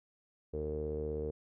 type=tone with low-pass filter; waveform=sawtooth; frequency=76 Hz; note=D#2; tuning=40 cents flat; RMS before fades=-37 dBFS; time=0.53-1.31 s; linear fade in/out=10 ms; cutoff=450 Hz; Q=9.6; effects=none